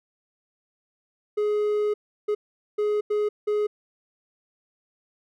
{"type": "tone bursts at uneven times", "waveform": "triangle", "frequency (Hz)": 419.1, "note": "G#4", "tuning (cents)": 16, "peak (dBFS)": -19, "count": 5, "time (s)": [[1.37, 1.94], [2.28, 2.35], [2.78, 3.01], [3.1, 3.29], [3.47, 3.67]], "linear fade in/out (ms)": 10, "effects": []}